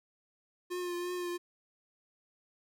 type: tone with vibrato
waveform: square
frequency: 354.6 Hz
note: F4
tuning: 26 cents sharp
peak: -35 dBFS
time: 0.7-1.38 s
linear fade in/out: 20 ms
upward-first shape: triangle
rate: 2.9 Hz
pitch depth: 29 cents each way
effects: none